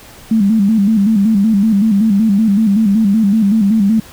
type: tone with vibrato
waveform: sine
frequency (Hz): 210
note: G#3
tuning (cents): +19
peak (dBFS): -8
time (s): 0.31-4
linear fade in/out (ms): 5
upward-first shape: square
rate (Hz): 5.3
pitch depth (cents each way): 100
effects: pink hiss -38 dBFS RMS until 4.12 s